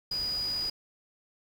sine tone in noise, 4917 Hz, D#8, 21 cents flat, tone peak -29 dBFS, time 0.11-0.7 s, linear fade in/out 5 ms, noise pink, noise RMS -44 dBFS, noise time 0.11-0.7 s, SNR +12 dB, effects none

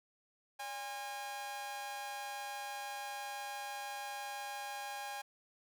sawtooth tone with amplitude modulation, 814 Hz, G#5, 35 cents flat, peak -34 dBFS, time 0.59-5.22 s, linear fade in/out 10 ms, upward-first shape sine, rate 239 Hz, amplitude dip 70%, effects none

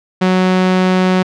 sawtooth tone, 185 Hz, F#3, in tune, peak -6 dBFS, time 0.21-1.23 s, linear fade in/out 10 ms, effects low-pass 4000 Hz 12 dB/octave

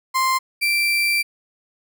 35% pulse tone pair in turn, 1046.5 / 2349 Hz, C6 / D7, 0 / 0 cents, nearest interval octave + major second, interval 1400 cents, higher second, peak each -15 dBFS, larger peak neither, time 0.14-0.39 / 0.61-1.23 s, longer second, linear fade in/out 20 ms, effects none

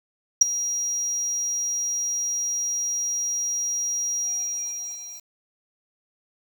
sine tone with ADSR envelope, 5720 Hz, F8, 41 cents sharp, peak -5 dBFS, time 0.41-5.32 s, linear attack 8 ms, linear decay 12 ms, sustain -18 dB, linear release 1100 ms, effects tanh soft clip ceiling -7 dBFS + 7-bit

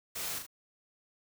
white noise with echo, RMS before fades -38 dBFS, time 0.15-0.39 s, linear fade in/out 10 ms, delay 38 ms, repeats 2, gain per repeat -5 dB, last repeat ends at 0.466 s, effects none

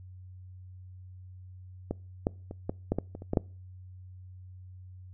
clicks, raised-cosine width 2 ms, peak -17 / -12 / -26 / -17 / -13 / -15 / -26 / -30 / -15 / -9 dBFS, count 10, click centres 1.91 / 2.269 / 2.511 / 2.695 / 2.92 / 2.986 / 3.151 / 3.221 / 3.334 / 3.372 s, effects noise-tail reverb RT60 0.4 s tail -25 dB re dry + added 92 Hz sine -45 dBFS peak until 5.13 s

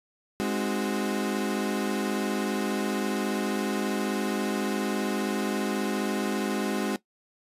35% pulse chord, Ab dominant seventh, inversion none, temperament equal with one note detuned, 206.8 / 261.6 / 311.1 / 370 Hz, Ab3 / C4 / Eb4 / Gb4, -7 / 0 / 0 / 0 cents, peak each -28 / -31 / -33 / -30 dBFS, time 0.4-6.96 s, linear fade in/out 0 ms, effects noise-tail reverb RT60 0.1 s tail -17 dB re dry + resampled to 32000 Hz

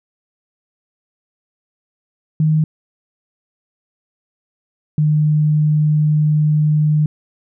sine tone pair in turn, 155.56 / 151.83 Hz, D#3 / D#3, 0 / -42 cents, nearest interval unison, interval 42 cents, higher first, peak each -11 dBFS, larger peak neither, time 2.4-2.64 / 4.98-7.06 s, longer second, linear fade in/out 2 ms, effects none

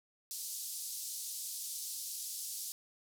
white band-pass noise, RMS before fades -42 dBFS, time 0.31-2.72 s, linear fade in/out 0 ms, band 4400 to 13000 Hz, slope 24 dB/octave, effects none

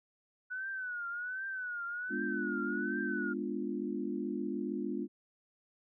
sine tone with vibrato, 1480 Hz, F#6, in tune, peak -36 dBFS, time 0.5-3.34 s, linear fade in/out 20 ms, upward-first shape triangle, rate 1.3 Hz, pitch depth 120 cents each way
sine chord, G# diminished seventh, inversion none, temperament equal, 207.7 / 246.9 / 293.7 / 349.2 Hz, G#3 / B3 / D4 / F4, 0 / 0 / 0 / 0 cents, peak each -39 dBFS, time 2.09-5.08 s, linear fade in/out 50 ms
effects none

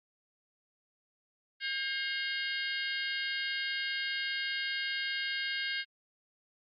harmonic tone with a mistuned harmonic, 535 Hz, C5, 38 cents sharp, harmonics 3 / 4 / 5 / 6 / 7 / 8 / 9, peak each -36 / -38 / -40 / -42 / -43 / -44 / -45 dBFS, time 1.6-5.85 s, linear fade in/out 50 ms, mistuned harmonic 5, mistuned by +110 cents, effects Opus 48 kbps

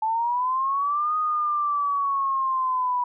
sine linear two-way sweep, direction up then down, 869 to 1244.5 to 978 Hz, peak -21 dBFS, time 0.02-3.04 s, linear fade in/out 5 ms, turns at 1.17 s, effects none

